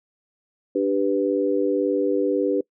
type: chord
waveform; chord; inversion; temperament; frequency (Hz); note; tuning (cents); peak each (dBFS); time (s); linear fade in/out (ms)
sine; G major; second; equal; 293.7 / 392 / 493.9; D4 / G4 / B4; 0 / 0 / 0; -23; 0.75-2.61; 5
effects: noise-tail reverb RT60 0.1 s tail -24 dB re dry